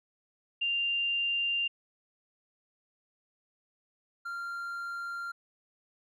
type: tone pair in turn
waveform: sine / triangle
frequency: 2790 / 1387.4 Hz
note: F7 / F6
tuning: -2 / -12 cents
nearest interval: octave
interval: 1210 cents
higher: first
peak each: -27 / -33 dBFS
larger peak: first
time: 0.61-1.68 / 4.25-5.32 s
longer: neither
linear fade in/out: 10 ms
effects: none